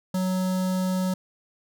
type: tone with notch filter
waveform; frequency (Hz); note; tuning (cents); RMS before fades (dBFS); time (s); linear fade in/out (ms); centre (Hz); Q
square; 185.5; F#3; +5; -25; 0.14-1.14; 5; 2300; 1.1
effects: none